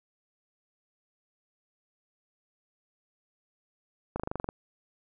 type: slowing click train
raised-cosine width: 1 ms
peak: -18 dBFS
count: 9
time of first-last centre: 4.16-4.489 s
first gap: 37 ms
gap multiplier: 1.03
effects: none